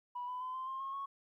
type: tone with pitch steps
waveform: sine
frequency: 980 / 999.4 / 1019.3 / 1039.5 / 1060.1 / 1081.1 / 1102.6 Hz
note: B5 / B5 / C6 / C6 / C6 / C#6 / C#6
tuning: -14 / +20 / -46 / -12 / +22 / -44 / -10 cents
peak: -37 dBFS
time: 0.15-1.06 s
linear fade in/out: 10 ms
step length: 130 ms
effects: tanh soft clip ceiling -34 dBFS + 13-bit